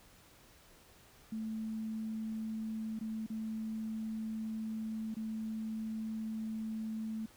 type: tone with dropouts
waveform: sine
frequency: 220 Hz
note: A3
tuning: in tune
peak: -36 dBFS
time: 1.32-7.26 s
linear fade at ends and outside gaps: 5 ms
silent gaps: 2.991-3.01 / 3.264-3.3 / 5.143-5.166 s
effects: pink hiss -61 dBFS RMS until 7.36 s